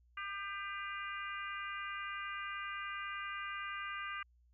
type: harmonic tone with a mistuned harmonic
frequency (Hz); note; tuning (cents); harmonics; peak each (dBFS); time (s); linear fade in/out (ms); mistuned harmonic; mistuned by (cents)
400.9; G4; +39; 3 / 4 / 5 / 6 / 7; -43 / -45 / -47 / -49 / -50; 0.17-4.23; 5; 4; -34
effects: added 60 Hz sine -65 dBFS peak until 4.53 s